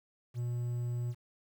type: tone with quantisation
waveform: triangle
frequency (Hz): 120.8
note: B2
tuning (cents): -38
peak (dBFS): -30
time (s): 0.34-1.15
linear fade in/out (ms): 50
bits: 10
effects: none